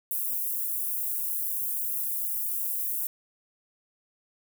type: high-pass noise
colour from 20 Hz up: white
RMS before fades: -30 dBFS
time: 0.11-3.07 s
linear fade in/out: 2 ms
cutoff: 11000 Hz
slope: 24 dB/octave
effects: none